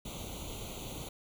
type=noise with comb filter; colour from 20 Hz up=pink; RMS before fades=-42 dBFS; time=0.05-1.09 s; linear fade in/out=5 ms; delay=0.29 ms; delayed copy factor=+1; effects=none